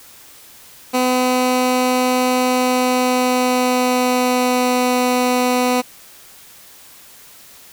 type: tone with pitch glide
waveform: 15% pulse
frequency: 252.8 to 249.6 Hz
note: B3 to B3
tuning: +41 to +19 cents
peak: -8 dBFS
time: 0.93-5.82 s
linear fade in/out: 20 ms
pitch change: -22 cents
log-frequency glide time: 2.45-5.03 s
effects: white hiss -43 dBFS RMS until 7.72 s